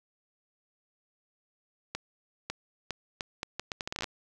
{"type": "accelerating click train", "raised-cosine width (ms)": 0.2, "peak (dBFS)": -16, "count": 16, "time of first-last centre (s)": [1.95, 4.042], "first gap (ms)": 550, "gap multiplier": 0.74, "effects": []}